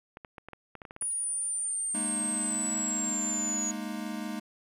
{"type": "clicks", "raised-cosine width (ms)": 0.5, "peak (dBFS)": -28, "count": 11, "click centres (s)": [0.171, 0.248, 0.382, 0.486, 0.533, 0.753, 0.818, 0.852, 0.909, 0.964, 1.023]}
{"type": "linear sweep", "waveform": "sine", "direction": "down", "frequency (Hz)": [9720, 6750], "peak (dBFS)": -29, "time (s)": [1.01, 3.71], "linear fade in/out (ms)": 2}
{"type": "chord", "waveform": "square", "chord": "Ab suspended second", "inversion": "none", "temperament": "equal with one note detuned", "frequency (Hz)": [207.7, 233.1, 307.9], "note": ["Ab3", "Bb3", "Eb4"], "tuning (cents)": [0, 0, -18], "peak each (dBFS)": [-38, -39, -40], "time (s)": [1.94, 4.4], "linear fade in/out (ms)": 10}
{"effects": ["resampled to 32000 Hz", "10-bit"]}